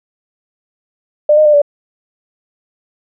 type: tone with pitch steps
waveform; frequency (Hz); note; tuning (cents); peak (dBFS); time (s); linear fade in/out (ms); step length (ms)
sine; 598 / 614 / 598 / 579; D5 / D#5 / D5 / D5; +31 / -23 / +31 / -25; -5; 1.29-1.618; 5; 82
effects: none